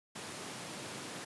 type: high-pass noise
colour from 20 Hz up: pink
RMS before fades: -44 dBFS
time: 0.15-1.25 s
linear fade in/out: 10 ms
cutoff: 130 Hz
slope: 24 dB/octave
effects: resampled to 24000 Hz